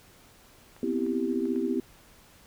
clicks, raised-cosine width 0.5 ms, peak -36 dBFS, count 4, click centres 0.765 / 1.065 / 1.455 / 1.56 s
sine chord, C major seventh, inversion third, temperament equal, 246.9 / 261.6 / 329.6 / 392 Hz, B3 / C4 / E4 / G4, 0 / 0 / 0 / 0 cents, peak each -31 dBFS, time 0.83-1.8 s, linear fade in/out 2 ms
effects pink hiss -56 dBFS RMS until 2.46 s

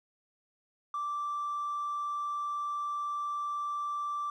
sine tone with hard clipping, 1171 Hz, D6, 5 cents flat, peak -32 dBFS, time 0.94-4.3 s, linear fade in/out 2 ms, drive 1 dB, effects none

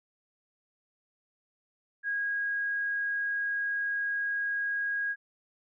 sine tone, 1641 Hz, G#6, 21 cents flat, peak -28 dBFS, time 2.03-5.16 s, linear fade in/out 50 ms, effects none

